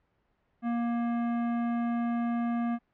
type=tone with hard clipping; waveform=sine; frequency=235.7 Hz; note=A#3; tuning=19 cents sharp; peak=-29 dBFS; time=0.62-2.79 s; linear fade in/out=50 ms; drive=16 dB; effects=pink hiss -73 dBFS RMS until 2.93 s + low-pass 2000 Hz 12 dB/octave